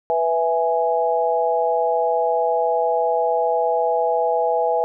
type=chord; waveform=sine; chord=E major; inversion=second; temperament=equal; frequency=493.9 / 659.3 / 830.6 Hz; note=B4 / E5 / G#5; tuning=0 / 0 / 0 cents; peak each=-21 dBFS; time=0.1-4.84 s; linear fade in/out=0 ms; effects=none